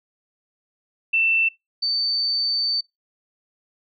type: tone pair in turn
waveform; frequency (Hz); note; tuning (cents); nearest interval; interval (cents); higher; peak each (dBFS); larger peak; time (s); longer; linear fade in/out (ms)
sine; 2674 / 4559; E7 / C#8; +24 / +48; major sixth; 924; second; -16 / -20; first; 1.13-1.49 / 1.82-2.81; second; 10
effects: noise-tail reverb RT60 0.2 s tail -25 dB re dry